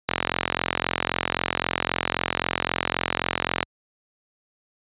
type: click train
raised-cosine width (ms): 0.3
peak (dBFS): -4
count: 156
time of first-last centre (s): 0.09-3.629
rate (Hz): 43.8
effects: high-pass 60 Hz 12 dB/octave + resampled to 8000 Hz